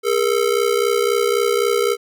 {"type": "ring-modulated tone", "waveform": "square", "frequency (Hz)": 440, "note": "A4", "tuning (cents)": 0, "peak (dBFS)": -13, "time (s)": [0.03, 1.97], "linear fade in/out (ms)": 50, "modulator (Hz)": 31.9, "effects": []}